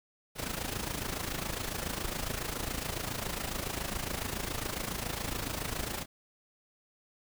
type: noise with amplitude modulation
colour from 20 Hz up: pink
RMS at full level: -33 dBFS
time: 0.35-6.06 s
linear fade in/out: 50 ms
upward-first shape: sine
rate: 27.2 Hz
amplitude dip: 70%
effects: none